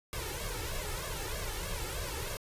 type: noise with flanger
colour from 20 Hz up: pink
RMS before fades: -37 dBFS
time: 0.13-2.37 s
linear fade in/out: 0 ms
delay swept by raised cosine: 1.8 to 2.3 ms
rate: 3.2 Hz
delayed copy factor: +1
effects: resampled to 32000 Hz